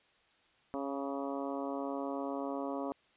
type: harmonic tone with a mistuned harmonic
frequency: 138.59 Hz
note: C#3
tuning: in tune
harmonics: 2 / 3 / 4 / 5 / 6 / 7 / 8 / 9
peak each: -38 / -43 / -41 / -43 / -49 / -46 / -47 / -53 dBFS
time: 0.74-2.92 s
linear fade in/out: 0 ms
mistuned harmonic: 8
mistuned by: +28 cents
effects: white hiss -68 dBFS RMS until 3.16 s + resampled to 8000 Hz